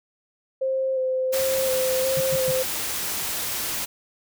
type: tone with vibrato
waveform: sine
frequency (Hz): 523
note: C5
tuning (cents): -1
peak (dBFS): -21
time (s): 0.61-2.63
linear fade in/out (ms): 10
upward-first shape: square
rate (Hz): 1.4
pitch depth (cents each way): 17
type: noise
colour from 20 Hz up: white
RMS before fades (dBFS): -28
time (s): 1.32-3.86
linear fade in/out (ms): 20
type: tone bursts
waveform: sine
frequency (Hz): 146.83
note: D3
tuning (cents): 0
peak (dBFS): -27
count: 3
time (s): 2.17-2.512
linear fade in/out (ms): 2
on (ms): 34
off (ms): 120
effects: none